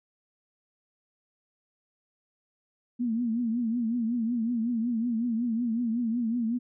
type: tone with vibrato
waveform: sine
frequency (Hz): 233.1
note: A#3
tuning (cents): 0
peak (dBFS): -25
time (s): 2.99-6.59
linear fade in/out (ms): 20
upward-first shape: triangle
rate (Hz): 5.4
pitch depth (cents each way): 120
effects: none